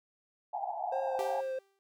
white band-pass noise, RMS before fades -36 dBFS, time 0.53-1.41 s, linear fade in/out 5 ms, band 690 to 850 Hz, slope 96 dB/octave
triangle tone with vibrato, 530 Hz, C5, 22 cents sharp, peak -31 dBFS, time 0.92-1.59 s, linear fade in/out 5 ms, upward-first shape triangle, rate 2.8 Hz, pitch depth 27 cents each way
sawtooth tone with exponential decay, 392 Hz, G4, in tune, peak -32 dBFS, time 1.19-1.79 s, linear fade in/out 0 ms, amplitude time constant 130 ms
effects none

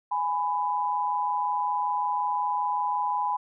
sine tone pair together, 830.6 / 996 Hz, G#5 / B5, 0 / +14 cents, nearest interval minor third, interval 314 cents, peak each -28 / -26 dBFS, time 0.11-3.37 s, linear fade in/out 10 ms, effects none

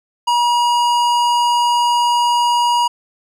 triangle tone with hard clipping, 958 Hz, A#5, 47 cents sharp, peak -14 dBFS, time 0.27-2.88 s, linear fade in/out 10 ms, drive 18 dB, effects none

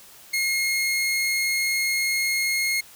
sawtooth tone, 2151 Hz, C7, 47 cents sharp, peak -18 dBFS, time 0.33-2.81 s, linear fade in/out 10 ms, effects white hiss -48 dBFS RMS until 2.95 s

